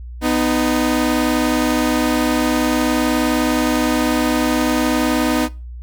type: tone pair together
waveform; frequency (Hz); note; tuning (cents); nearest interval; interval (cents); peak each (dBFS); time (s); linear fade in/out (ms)
sawtooth; 249.7 / 309.2; B3 / D#4; +19 / -11; major third; 370; -14; 0.21-5.49; 50
effects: noise-tail reverb RT60 0.3 s tail -21 dB re dry + added 60 Hz sine -29 dBFS peak until 5.82 s